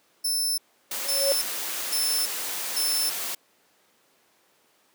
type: tone bursts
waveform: 20% pulse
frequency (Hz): 5300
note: E8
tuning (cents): +9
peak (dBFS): -18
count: 4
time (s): 0.24-3.1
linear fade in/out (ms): 10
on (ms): 340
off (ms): 500
type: tone with exponential growth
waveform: sine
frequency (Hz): 554.4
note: C#5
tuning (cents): 0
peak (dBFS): -18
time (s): 0.9-1.32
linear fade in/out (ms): 0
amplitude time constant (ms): 90
type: noise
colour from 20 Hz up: white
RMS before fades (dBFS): -31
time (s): 0.91-3.35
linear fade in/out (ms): 5
effects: pink hiss -63 dBFS RMS until 4.94 s + high-pass 300 Hz 12 dB/octave